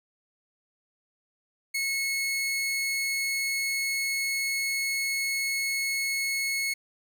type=tone; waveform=sawtooth; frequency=2187 Hz; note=C#7; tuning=24 cents flat; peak=-23 dBFS; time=1.74-6.74 s; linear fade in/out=10 ms; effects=none